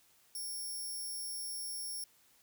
5% pulse tone, 5480 Hz, F8, 34 cents flat, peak -33 dBFS, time 0.35-2.04 s, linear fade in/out 2 ms, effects white hiss -67 dBFS RMS until 2.42 s

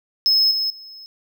triangle tone with level steps, 5180 Hz, E8, 31 cents flat, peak -12 / -18 / -36 dBFS, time 0.26-1.06 s, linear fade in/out 0 ms, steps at 0.51 / 0.7 s, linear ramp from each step 2 ms, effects none

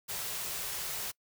white band-stop noise, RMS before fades -37 dBFS, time 0.08-1.12 s, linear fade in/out 20 ms, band 210 to 340 Hz, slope 96 dB/octave, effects noise-tail reverb RT60 0.1 s tail -25 dB re dry

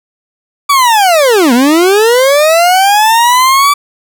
40% pulse linear two-way sweep, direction down then up, 1162 to 230 to 1162 Hz, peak -4 dBFS, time 0.69-3.74 s, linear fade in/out 10 ms, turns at 1.53 s, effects 7-bit

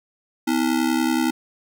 square ring-modulated tone, 285.3 Hz, C#4, 50 cents sharp, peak -16 dBFS, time 0.47-1.31 s, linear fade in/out 10 ms, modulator 35.3 Hz, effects none

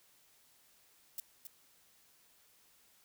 violet noise with echo, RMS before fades -40 dBFS, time 1.18-1.2 s, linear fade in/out 2 ms, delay 270 ms, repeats 1, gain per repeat -7 dB, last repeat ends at 1.47 s, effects white hiss -67 dBFS RMS until 3.04 s

